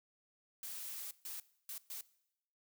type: noise bursts at uneven times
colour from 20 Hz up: blue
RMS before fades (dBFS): -45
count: 4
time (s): 0.63-1.11 / 1.25-1.4 / 1.69-1.78 / 1.9-2.01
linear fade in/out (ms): 2
effects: noise-tail reverb RT60 0.8 s tail -20 dB re dry